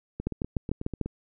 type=two click trains; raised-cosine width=3 ms; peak=-20 / -14 dBFS; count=8 / 6; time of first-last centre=0.2-1.06 / 0.27-1.013 s; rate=8.14 / 6.73 Hz; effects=none